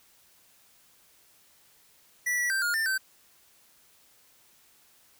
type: tone with pitch steps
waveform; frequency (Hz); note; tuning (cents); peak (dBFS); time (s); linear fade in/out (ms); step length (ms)
square; 1958 / 1945 / 1568 / 1425 / 1792 / 1545; B6 / B6 / G6 / F6 / A6 / G6; -15 / -27 / 0 / +34 / +31 / -26; -26; 2.26-2.98; 10; 120
effects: white hiss -61 dBFS RMS until 5.19 s